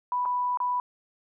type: tone with dropouts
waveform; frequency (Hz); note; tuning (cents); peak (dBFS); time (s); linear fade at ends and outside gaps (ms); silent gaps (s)
sine; 987.8; B5; 0; -24; 0.12-0.8; 1; 0.253-0.258 / 0.573-0.602
effects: none